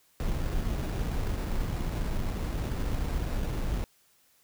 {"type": "noise with sample-and-hold", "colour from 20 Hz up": "brown", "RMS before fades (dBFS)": -30, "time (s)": [0.2, 3.84], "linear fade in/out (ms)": 0, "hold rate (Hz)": 3150, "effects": ["white hiss -65 dBFS RMS until 4.43 s"]}